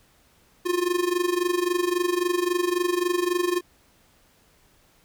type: tone with amplitude modulation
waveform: square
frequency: 354.6 Hz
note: F4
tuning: 26 cents sharp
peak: -19 dBFS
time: 0.65-3.61 s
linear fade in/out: 20 ms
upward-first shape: sine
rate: 23.7 Hz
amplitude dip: 80%
effects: pink hiss -60 dBFS RMS until 5.04 s